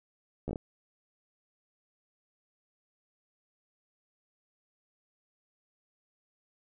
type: slowing click train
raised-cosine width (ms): 2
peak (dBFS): -22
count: 5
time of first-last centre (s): 0.48-0.558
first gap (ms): 13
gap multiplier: 1.28
effects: none